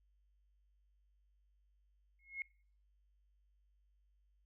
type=tone with exponential growth; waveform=sine; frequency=2165 Hz; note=C#7; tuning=41 cents flat; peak=-35 dBFS; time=2.19-2.42 s; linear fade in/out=2 ms; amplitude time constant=48 ms; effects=noise-tail reverb RT60 0.5 s tail -24 dB re dry + added 50 Hz sine -70 dBFS peak until 4.45 s